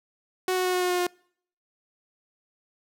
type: tone with pitch steps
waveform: sawtooth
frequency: 370 / 367.7 / 365.3 / 363 / 360.7 / 358.4 / 356.2 Hz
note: F#4 / F#4 / F#4 / F#4 / F#4 / F4 / F4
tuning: 0 / -11 / -22 / -33 / -44 / +45 / +34 cents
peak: -19 dBFS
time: 0.48-1.068 s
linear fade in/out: 2 ms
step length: 84 ms
effects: noise-tail reverb RT60 0.6 s tail -26 dB re dry